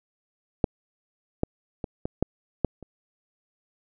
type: clicks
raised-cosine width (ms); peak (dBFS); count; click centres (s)
2; -6 / -9 / -17 / -15 / -8 / -7 / -28; 7; 0.642 / 1.434 / 1.842 / 2.055 / 2.226 / 2.647 / 2.827
effects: none

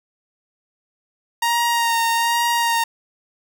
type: tone with vibrato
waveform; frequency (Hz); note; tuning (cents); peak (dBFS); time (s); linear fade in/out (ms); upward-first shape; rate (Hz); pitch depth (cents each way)
sawtooth; 932.3; A#5; 0; -13; 1.42-2.84; 5; sine; 1.2; 22
effects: none

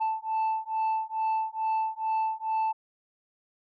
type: beating tone pair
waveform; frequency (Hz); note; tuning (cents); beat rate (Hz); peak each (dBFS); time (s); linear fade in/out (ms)
sine; 880 / 882.3; A5 / A5; 0 / +5; 2.3; -27; 0-2.73; 20
effects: tanh soft clip ceiling -23 dBFS

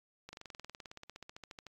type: slowing click train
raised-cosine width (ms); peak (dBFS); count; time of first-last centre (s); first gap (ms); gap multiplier
0.2; -30; 25; 0.29-1.667; 40; 1.03
effects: AAC 64 kbps

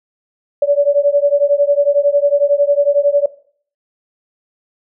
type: beating tone pair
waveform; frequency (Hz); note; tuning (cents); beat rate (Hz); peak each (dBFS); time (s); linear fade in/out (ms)
sine; 568 / 579; C#5 / D5; +42 / -25; 11; -13; 0.62-3.26; 5
effects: noise-tail reverb RT60 0.5 s tail -17 dB re dry

